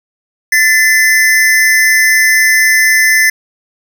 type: tone pair together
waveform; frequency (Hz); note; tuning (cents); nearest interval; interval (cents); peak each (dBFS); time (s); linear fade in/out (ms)
square; 1760 / 2036; A6 / C7; 0 / -48; minor third; 252; -10; 0.52-3.3; 5
effects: none